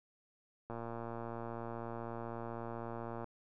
click train, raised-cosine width 1 ms, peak -29 dBFS, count 296, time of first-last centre 0.7-3.243 s, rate 116 Hz, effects none

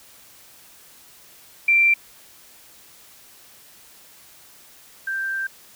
sine tone pair in turn, 2356 / 1572.4 Hz, D7 / G6, +5 / +5 cents, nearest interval perfect fifth, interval 700 cents, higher first, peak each -13 / -23 dBFS, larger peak first, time 1.68-1.94 / 5.07-5.47 s, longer second, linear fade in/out 5 ms, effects white hiss -49 dBFS RMS until 5.75 s

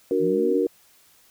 sine chord, D augmented, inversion none, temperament equal, 293.7 / 370 / 466.2 Hz, D4 / F#4 / A#4, 0 / 0 / 0 cents, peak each -26 / -23 / -22 dBFS, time 0.11-0.67 s, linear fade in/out 2 ms
sine exponential sweep, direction up, 155.56 to 311.7 Hz, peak -28 dBFS, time 0.19-0.63 s, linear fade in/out 50 ms
effects white hiss -57 dBFS RMS until 1.3 s

